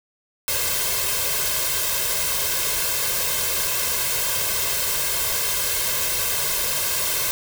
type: noise with comb filter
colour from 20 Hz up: white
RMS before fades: -23 dBFS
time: 0.48-7.31 s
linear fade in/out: 0 ms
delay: 1.9 ms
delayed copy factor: +0.8
effects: none